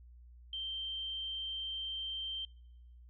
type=tone; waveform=sine; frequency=3136 Hz; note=G7; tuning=in tune; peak=-37 dBFS; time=0.53-2.45 s; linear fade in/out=2 ms; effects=noise-tail reverb RT60 1.0 s tail -26 dB re dry + added 60 Hz sine -53 dBFS peak until 3.09 s